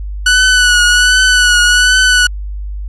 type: tone with vibrato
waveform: sawtooth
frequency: 1480 Hz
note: F#6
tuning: in tune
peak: -3 dBFS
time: 0.26-2.27 s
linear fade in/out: 5 ms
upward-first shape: triangle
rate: 1.3 Hz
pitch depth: 42 cents each way
effects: added 50 Hz sine -19 dBFS peak until 2.88 s + resampled to 22050 Hz